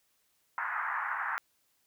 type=band-pass noise; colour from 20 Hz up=white; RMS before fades=-34 dBFS; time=0.58-1.38 s; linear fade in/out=0 ms; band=850 to 1800 Hz; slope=48 dB/octave; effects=white hiss -73 dBFS RMS until 1.86 s